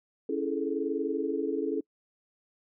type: chord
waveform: sine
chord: A major seventh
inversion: first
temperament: equal with one note detuned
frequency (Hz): 277.2 / 329.6 / 419.2 / 440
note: C#4 / E4 / G#4 / A4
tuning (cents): 0 / 0 / +16 / 0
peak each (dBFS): -33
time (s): 0.29-1.81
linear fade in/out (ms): 5
effects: noise-tail reverb RT60 0.1 s tail -26 dB re dry